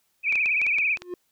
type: tone with vibrato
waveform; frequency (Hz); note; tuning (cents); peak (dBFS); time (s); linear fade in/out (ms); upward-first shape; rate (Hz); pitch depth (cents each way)
sine; 2418; D7; +50; -20; 0.23-0.98; 50; triangle; 18; 130
type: clicks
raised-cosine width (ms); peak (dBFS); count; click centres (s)
0.2; -19; 8; 0.325 / 0.356 / 0.459 / 0.616 / 0.666 / 0.785 / 0.972 / 1.02
type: tone with exponential growth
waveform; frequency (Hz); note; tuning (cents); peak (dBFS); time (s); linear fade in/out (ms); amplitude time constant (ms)
triangle; 356.7; F4; +37; -25; 0.95-1.14; 2; 40
effects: white hiss -70 dBFS RMS until 1.31 s